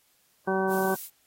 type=harmonic tone; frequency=190.6 Hz; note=G3; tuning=48 cents flat; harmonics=1 / 2 / 3 / 4 / 5 / 6 / 8; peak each=-30 / -27 / -33 / -31 / -34 / -37 / -33 dBFS; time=0.47-0.95 s; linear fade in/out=10 ms
type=noise; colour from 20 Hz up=violet; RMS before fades=-37 dBFS; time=0.68-1.1 s; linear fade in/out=50 ms
effects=white hiss -66 dBFS RMS until 1.26 s + AAC 48 kbps